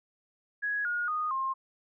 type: tone with pitch steps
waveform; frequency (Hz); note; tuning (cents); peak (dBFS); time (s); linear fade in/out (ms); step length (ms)
sine; 1668 / 1435.4 / 1235.2 / 1063; G#6 / F6 / D#6 / C6; +7 / +47 / -13 / +27; -28; 0.62-1.54; 20; 230
effects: none